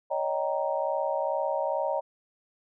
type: chord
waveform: sine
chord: Eb dominant seventh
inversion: third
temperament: just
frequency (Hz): 560 / 622.3 / 777.8 / 933.4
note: Db5 / Eb5 / G5 / Bb5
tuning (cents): +18 / 0 / -14 / +2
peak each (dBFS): -30 / -30 / -34 / -32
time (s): 0.1-2.01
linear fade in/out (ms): 20
effects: none